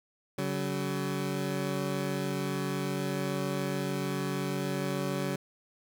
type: tone pair together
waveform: 20% pulse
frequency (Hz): 141.22 / 188.5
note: C#3 / F#3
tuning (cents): +33 / +32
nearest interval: perfect fourth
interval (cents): 499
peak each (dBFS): -28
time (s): 0.38-5.36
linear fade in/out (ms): 5
effects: none